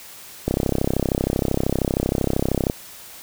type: click train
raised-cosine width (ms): 2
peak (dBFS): -6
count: 74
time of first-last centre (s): 0.48-2.699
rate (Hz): 32.9
effects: white hiss -41 dBFS RMS until 3.22 s